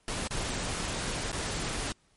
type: noise with dropouts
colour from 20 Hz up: pink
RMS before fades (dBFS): -33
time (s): 0.08-1.92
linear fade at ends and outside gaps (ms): 1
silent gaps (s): 0.274-0.308 / 1.318-1.328
effects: pink hiss -67 dBFS RMS until 2.16 s + MP3 48 kbps